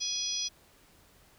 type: harmonic tone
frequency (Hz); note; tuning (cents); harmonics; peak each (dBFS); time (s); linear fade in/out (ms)
833; G#5; +5; 3 / 4 / 5 / 6 / 7; -46 / -37 / -42 / -35 / -34; 0-0.49; 20
effects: pink hiss -61 dBFS RMS until 1.38 s